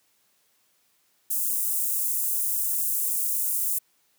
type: high-pass noise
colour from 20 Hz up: white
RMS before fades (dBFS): -26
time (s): 1.3-3.79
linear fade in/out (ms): 10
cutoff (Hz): 8300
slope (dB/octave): 24
effects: white hiss -67 dBFS RMS until 4.18 s + high-pass 100 Hz 12 dB/octave